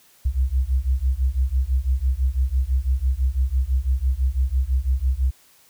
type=beating tone pair; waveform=sine; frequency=62.1 / 68.1 Hz; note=B1 / C#2; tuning=+10 / -30 cents; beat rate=6 Hz; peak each=-21 / -21 dBFS; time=0.25-5.31 s; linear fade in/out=10 ms; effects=white hiss -55 dBFS RMS until 5.69 s